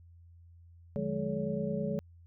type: tone cluster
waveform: sine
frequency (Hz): 151.8 / 181.3 / 210.5 / 426.8 / 564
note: D#3 / F#3 / G#3 / G#4 / C#5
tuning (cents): -42 / -35 / +24 / +47 / +30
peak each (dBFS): -38 / -38 / -35 / -38 / -37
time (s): 0.96-1.99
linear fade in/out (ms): 0
effects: added 85 Hz sine -53 dBFS peak until 2.26 s